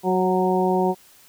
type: harmonic tone with a mistuned harmonic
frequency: 185 Hz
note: F#3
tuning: in tune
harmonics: 1 / 2 / 3 / 4 / 5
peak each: -23 / -21 / -28 / -24 / -26 dBFS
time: 0.03-0.95 s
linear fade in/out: 50 ms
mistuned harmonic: 3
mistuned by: -19 cents
effects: white hiss -52 dBFS RMS until 1.28 s